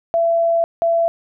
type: tone pair in turn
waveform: sine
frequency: 671 / 671 Hz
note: E5 / E5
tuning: +31 / +31 cents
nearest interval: unison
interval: 0 cents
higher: neither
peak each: -13 dBFS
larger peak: neither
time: 0.14-0.64 / 0.82-1.08 s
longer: first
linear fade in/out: 0 ms
effects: none